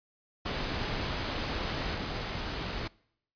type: noise with level steps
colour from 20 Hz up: pink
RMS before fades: -33 / -35 dBFS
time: 0.45-2.88 s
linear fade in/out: 10 ms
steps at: 1.94 s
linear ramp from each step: 10 ms
effects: noise-tail reverb RT60 0.7 s tail -24 dB re dry + resampled to 11025 Hz